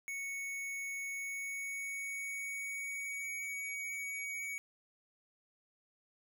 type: tone with pitch glide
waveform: square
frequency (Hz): 2217 to 2251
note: C#7 to C#7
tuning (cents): 0 to +26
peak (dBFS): -39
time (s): 0.08-4.58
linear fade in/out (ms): 0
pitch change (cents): +26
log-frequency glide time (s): 1.07-3.41
effects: none